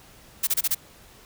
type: noise bursts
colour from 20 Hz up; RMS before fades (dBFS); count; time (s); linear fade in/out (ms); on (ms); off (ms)
blue; -22; 5; 0.43-0.748; 10; 42; 27
effects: pink hiss -51 dBFS RMS until 1.25 s